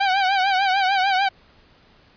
sawtooth tone with vibrato, 770 Hz, G5, 31 cents flat, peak -13 dBFS, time 0-1.29 s, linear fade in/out 10 ms, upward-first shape triangle, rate 6.7 Hz, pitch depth 93 cents each way, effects pink hiss -54 dBFS RMS until 2.16 s + resampled to 11025 Hz

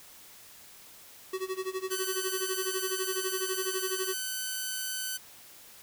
square tone with tremolo, 376.7 Hz, F#4, 31 cents sharp, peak -30 dBFS, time 1.33-4.14 s, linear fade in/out 5 ms, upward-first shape sine, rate 12 Hz, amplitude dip 90%
5% pulse tone, 1519 Hz, F#6, 45 cents sharp, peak -21 dBFS, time 1.9-5.18 s, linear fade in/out 20 ms
effects white hiss -52 dBFS RMS until 5.82 s

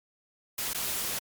white noise with dropouts, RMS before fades -32 dBFS, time 0.58-1.19 s, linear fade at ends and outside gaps 5 ms, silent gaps 0.734-0.745 s, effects MP3 96 kbps

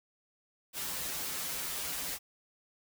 white noise with comb filter, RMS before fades -37 dBFS, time 0.73-2.19 s, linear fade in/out 50 ms, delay 8.9 ms, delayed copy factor -1, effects none

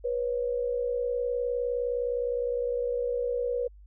sine tone pair together, 486.4 / 546 Hz, B4 / C#5, -26 / -26 cents, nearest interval major second, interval 200 cents, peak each -27 / -33 dBFS, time 0.04-3.68 s, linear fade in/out 10 ms, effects added 50 Hz sine -48 dBFS peak until 3.86 s

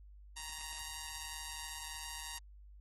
5% pulse tone with amplitude modulation, 937 Hz, A#5, 9 cents sharp, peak -28 dBFS, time 0.36-2.39 s, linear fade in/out 10 ms, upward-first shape sine, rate 153 Hz, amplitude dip 70%, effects added 50 Hz sine -53 dBFS peak until 2.8 s + AAC 32 kbps

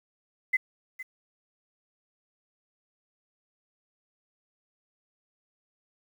sine tone with echo, 2039 Hz, C7, 45 cents flat, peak -20 dBFS, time 0.53-0.57 s, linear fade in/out 10 ms, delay 460 ms, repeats 1, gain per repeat -15 dB, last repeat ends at 1.03 s, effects 9-bit

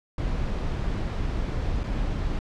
brown noise with dropouts, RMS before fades -27 dBFS, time 0.18-2.39 s, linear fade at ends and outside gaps 2 ms, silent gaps 1.834-1.838 s, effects low-pass 5000 Hz 12 dB/octave

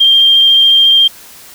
sine tone with vibrato, 3186 Hz, G7, 27 cents sharp, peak -4 dBFS, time 0-1.08 s, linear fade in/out 10 ms, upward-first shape sine, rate 14 Hz, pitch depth 11 cents each way, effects white hiss -36 dBFS RMS until 1.54 s

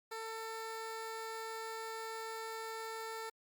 15% pulse tone, 446.9 Hz, A4, 27 cents sharp, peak -35 dBFS, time 0.11-3.3 s, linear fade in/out 10 ms, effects Opus 48 kbps

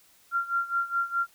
sine tone with tremolo, 1381 Hz, F6, 20 cents flat, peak -22 dBFS, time 0.31-1.27 s, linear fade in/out 50 ms, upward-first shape sine, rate 4.8 Hz, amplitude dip 85%, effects white hiss -60 dBFS RMS until 1.34 s

